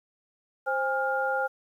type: tone cluster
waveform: sine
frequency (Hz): 526 / 815 / 1407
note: C5 / G#5 / F6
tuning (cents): +9 / -33 / +12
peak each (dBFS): -29 / -29 / -29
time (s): 0.66-1.48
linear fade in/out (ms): 20
effects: 10-bit

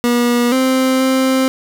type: tone with pitch steps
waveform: 30% pulse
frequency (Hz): 240.7 / 260.8 / 262.5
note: B3 / C4 / C4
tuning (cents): -44 / -5 / +6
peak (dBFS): -9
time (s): 0.04-1.48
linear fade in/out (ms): 0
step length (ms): 480
effects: none

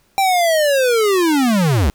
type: linear sweep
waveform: square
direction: down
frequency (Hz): 792 to 58.7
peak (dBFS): -13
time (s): 0.18-1.9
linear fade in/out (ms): 0
effects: pink hiss -58 dBFS RMS until 1.94 s

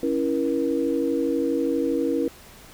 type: chord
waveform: sine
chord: A# diminished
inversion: first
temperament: equal with one note detuned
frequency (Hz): 277.2 / 329.6 / 476.5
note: C#4 / E4 / A#4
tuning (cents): 0 / 0 / +38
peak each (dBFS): -25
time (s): 0.03-2.28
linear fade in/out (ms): 2
effects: pink hiss -47 dBFS RMS until 2.73 s

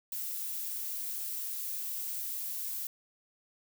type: noise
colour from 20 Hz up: violet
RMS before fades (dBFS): -37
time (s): 0.12-2.87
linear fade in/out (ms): 2
effects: none

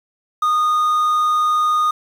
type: tone with quantisation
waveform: triangle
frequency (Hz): 1231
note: D#6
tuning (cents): -19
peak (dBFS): -12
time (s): 0.42-1.91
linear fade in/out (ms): 5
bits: 7
effects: none

